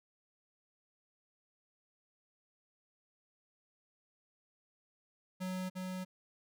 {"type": "tone with echo", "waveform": "square", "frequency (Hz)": 185, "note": "F#3", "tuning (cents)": 0, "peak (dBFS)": -37, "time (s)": [5.4, 5.7], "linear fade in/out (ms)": 20, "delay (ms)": 350, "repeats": 1, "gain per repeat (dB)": -2, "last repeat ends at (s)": 6.05, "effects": []}